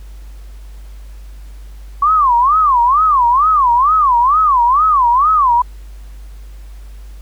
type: tone with vibrato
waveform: sine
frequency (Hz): 1100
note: C#6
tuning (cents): -14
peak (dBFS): -8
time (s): 2.02-5.62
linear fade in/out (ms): 5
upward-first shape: sine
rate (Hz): 2.2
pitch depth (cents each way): 270
effects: added 50 Hz sine -30 dBFS peak until 7.21 s + pink hiss -49 dBFS RMS until 7.21 s